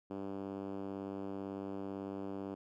5% pulse tone with band-pass filter, 98 Hz, G2, in tune, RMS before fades -42 dBFS, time 0.1-2.55 s, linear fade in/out 10 ms, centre 280 Hz, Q 1.5, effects none

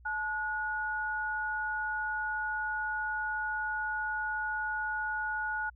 sine tone pair together, 864 / 1453 Hz, A5 / F#6, -32 / -32 cents, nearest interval major sixth, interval 900 cents, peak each -36 / -32 dBFS, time 0.05-5.7 s, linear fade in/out 10 ms, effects added 60 Hz sine -53 dBFS peak until 5.75 s

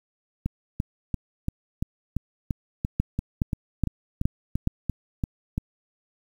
two click trains, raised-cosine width 5 ms, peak -9 / -13 dBFS, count 5 / 16, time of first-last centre 3-4.674 / 0.46-5.579 s, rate 2.39 / 2.93 Hz, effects 8-bit

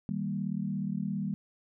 sine chord, Eb major, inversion none, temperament equal with one note detuned, 156.65 / 196 / 233.1 Hz, Eb3 / G3 / Bb3, +12 / 0 / 0 cents, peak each -36 / -32 / -37 dBFS, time 0.09-1.34 s, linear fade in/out 0 ms, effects none

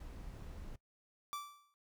brown noise, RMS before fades -48 dBFS, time 0-0.76 s, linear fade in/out 5 ms
45% pulse tone with exponential decay, 1165 Hz, D6, 14 cents flat, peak -37 dBFS, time 1.33-1.74 s, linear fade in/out 0 ms, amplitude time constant 88 ms
effects noise-tail reverb RT60 0.1 s tail -19 dB re dry

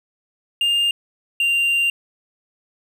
triangle tone pair in turn, 2808 / 2781 Hz, F7 / F7, +9 / -8 cents, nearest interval unison, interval 17 cents, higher first, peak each -14 dBFS, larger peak neither, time 0.61-0.91 / 1.4-1.9 s, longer second, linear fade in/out 2 ms, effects none

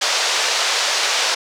white band-pass noise, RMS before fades -19 dBFS, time 0.01-1.35 s, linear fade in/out 10 ms, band 470 to 6100 Hz, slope 24 dB/octave, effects none

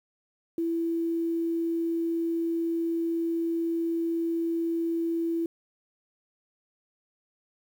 sine tone with quantisation, 333 Hz, E4, 18 cents sharp, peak -25 dBFS, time 0.58-5.46 s, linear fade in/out 2 ms, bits 9, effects none

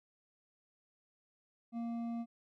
sine tone with hard clipping, 233.1 Hz, A#3, in tune, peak -38 dBFS, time 1.72-2.26 s, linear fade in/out 50 ms, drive 7 dB, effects none

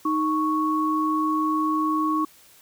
sine tone pair together, 311.1 / 1108.6 Hz, D#4 / C#6, 0 / 0 cents, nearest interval octave + minor seventh, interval 2200 cents, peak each -23 dBFS, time 0.05-2.25 s, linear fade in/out 5 ms, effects white hiss -53 dBFS RMS until 2.61 s

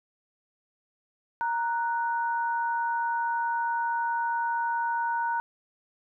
sine tone pair together, 932.3 / 1480 Hz, A#5 / F#6, 0 / 0 cents, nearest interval minor sixth, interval 800 cents, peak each -26 / -32 dBFS, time 1.41-5.4 s, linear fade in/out 0 ms, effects none

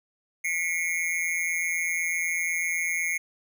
square tone with amplitude modulation, 2163 Hz, C#7, 43 cents flat, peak -22 dBFS, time 0.44-3.18 s, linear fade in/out 10 ms, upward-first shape sine, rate 168 Hz, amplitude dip 90%, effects none

